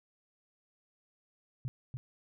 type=tone with echo; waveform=sine; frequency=127.3 Hz; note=C3; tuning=47 cents flat; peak=-33 dBFS; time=1.65-1.68 s; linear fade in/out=0 ms; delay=290 ms; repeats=1; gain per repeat=-3 dB; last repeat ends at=1.97 s; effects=none